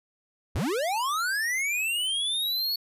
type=linear sweep; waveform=square; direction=up; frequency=52.5 to 4435 Hz; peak=-26 dBFS; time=0.55-2.76 s; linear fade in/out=5 ms; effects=resampled to 32000 Hz